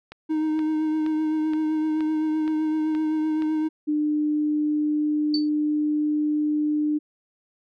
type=click train; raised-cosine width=0.3 ms; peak=-23 dBFS; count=8; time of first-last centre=0.12-3.422 s; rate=2.12 Hz
type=tone with vibrato; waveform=triangle; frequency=311.1 Hz; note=D#4; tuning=in tune; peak=-19 dBFS; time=0.29-3.69 s; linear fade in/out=20 ms; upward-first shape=triangle; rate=7.8 Hz; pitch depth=23 cents each way
type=tone; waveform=sine; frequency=300.5 Hz; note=D4; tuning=40 cents sharp; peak=-20 dBFS; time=3.87-6.99 s; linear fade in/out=20 ms
type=tone with exponential decay; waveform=sine; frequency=4532 Hz; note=C#8; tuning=37 cents sharp; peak=-21 dBFS; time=5.34-5.49 s; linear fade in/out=2 ms; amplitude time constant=32 ms
effects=none